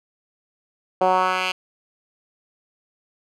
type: tone with band-pass filter sweep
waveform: 10% pulse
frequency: 185 Hz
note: F#3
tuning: in tune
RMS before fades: -20 dBFS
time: 1.01-1.52 s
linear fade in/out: 5 ms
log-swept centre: 620 to 2900 Hz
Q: 1.8
effects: none